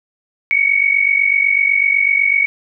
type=tone pair together; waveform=sine; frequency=2212 / 2260 Hz; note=C#7 / C#7; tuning=-4 / +33 cents; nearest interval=unison; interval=37 cents; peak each=-14 dBFS; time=0.51-2.46 s; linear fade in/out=0 ms; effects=none